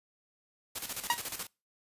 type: noise with tremolo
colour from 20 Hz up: white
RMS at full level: -36 dBFS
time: 0.75-1.47 s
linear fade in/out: 10 ms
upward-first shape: square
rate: 14 Hz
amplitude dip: 65%
type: tone with exponential decay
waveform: sawtooth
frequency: 951 Hz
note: A#5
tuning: 34 cents sharp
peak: -18 dBFS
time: 1.1-1.21 s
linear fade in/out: 1 ms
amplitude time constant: 23 ms
effects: noise-tail reverb RT60 0.3 s tail -26 dB re dry + resampled to 32000 Hz